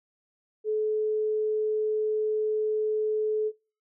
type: tone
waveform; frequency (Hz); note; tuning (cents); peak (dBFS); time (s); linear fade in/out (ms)
sine; 430; A4; -40; -24; 0.64-3.52; 50
effects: noise-tail reverb RT60 0.4 s tail -24 dB re dry